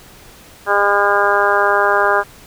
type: harmonic tone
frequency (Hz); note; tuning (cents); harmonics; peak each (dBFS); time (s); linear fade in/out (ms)
202.5; G#3; -43; 2 / 3 / 4 / 5 / 6 / 7 / 8; -19 / -19 / -19 / -19 / -19 / -19 / -19; 0.66-2.24; 50
effects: pink hiss -42 dBFS RMS until 2.46 s